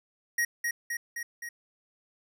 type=tone with echo; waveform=square; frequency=1888 Hz; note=A#6; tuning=22 cents sharp; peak=-25 dBFS; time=0.38-0.45 s; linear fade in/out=5 ms; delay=260 ms; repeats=4; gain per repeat=-3 dB; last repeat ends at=1.49 s; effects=none